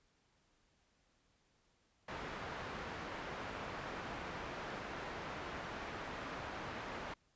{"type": "low-pass noise", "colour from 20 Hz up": "white", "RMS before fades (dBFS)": -45, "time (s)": [2.08, 7.14], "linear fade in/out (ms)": 5, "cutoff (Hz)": 1500, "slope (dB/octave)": 12, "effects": ["pink hiss -75 dBFS RMS until 7.35 s", "resampled to 16000 Hz"]}